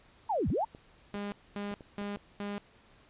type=linear two-way sweep; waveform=sine; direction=down then up; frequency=950 to 55 to 950 Hz; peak=-27 dBFS; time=0.29-0.65 s; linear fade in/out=10 ms; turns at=0.49 s
type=clicks; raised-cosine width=2 ms; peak=-34 dBFS; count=8; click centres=0.502 / 0.749 / 1.154 / 1.315 / 1.716 / 1.808 / 2.015 / 2.171 s
type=tone bursts; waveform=sawtooth; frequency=203.4 Hz; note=G#3; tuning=36 cents flat; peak=-31 dBFS; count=4; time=1.14-2.58 s; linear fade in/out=0 ms; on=180 ms; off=240 ms
effects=pink hiss -61 dBFS RMS until 3.09 s + resampled to 8000 Hz